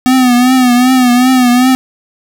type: tone with vibrato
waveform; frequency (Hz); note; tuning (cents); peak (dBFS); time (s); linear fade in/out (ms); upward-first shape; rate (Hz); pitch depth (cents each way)
square; 251.1; B3; +29; -6; 0.06-1.75; 0; triangle; 2.6; 74
effects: none